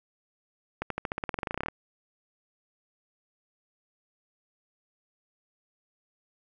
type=accelerating click train; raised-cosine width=0.5 ms; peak=-15 dBFS; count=19; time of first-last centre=0.82-1.685 s; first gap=83 ms; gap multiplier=0.93; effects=none